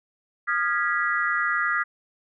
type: tone cluster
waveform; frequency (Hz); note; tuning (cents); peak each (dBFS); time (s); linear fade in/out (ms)
sine; 1225 / 1396 / 1657 / 1951; D#6 / F6 / G#6 / B6; -27 / -1 / -4 / -22; -27; 0.47-1.84; 20
effects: none